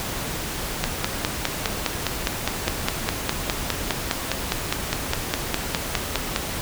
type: click train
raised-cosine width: 0.2 ms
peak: -3 dBFS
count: 28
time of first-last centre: 0.84-6.361 s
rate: 4.89 Hz
effects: pink hiss -29 dBFS RMS until 6.61 s